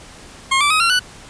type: tone with pitch steps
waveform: 20% pulse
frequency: 1074 / 1164.5 / 1262.5 / 1368.9 / 1484.2 Hz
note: C6 / D6 / D#6 / F6 / F#6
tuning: +45 / -15 / +25 / -35 / +5 cents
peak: -8 dBFS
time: 0.51-0.995 s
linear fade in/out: 10 ms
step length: 97 ms
effects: pink hiss -40 dBFS RMS until 1.29 s + resampled to 22050 Hz